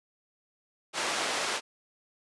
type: band-pass noise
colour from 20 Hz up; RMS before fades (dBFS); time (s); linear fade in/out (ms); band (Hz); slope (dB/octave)
pink; -31; 0.93-1.61; 50; 530 to 7400; 12
effects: resampled to 24000 Hz